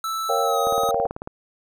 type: tone with pitch glide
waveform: square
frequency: 1318.5 to 1263.3 Hz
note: E6 to D#6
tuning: 0 to +26 cents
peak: -25 dBFS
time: 0.04-0.91 s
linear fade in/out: 2 ms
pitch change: -74 cents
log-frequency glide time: 0.42-0.58 s
type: chord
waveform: sine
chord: G half-diminished seventh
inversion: first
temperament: equal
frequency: 466.2 / 554.4 / 698.5 / 784 Hz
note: Bb4 / Db5 / F5 / G5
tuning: 0 / 0 / 0 / 0 cents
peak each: -25 dBFS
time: 0.29-1.07 s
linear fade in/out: 5 ms
type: click train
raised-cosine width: 1 ms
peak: -17 dBFS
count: 12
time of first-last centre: 0.67-1.274 s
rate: 18.2 Hz
effects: none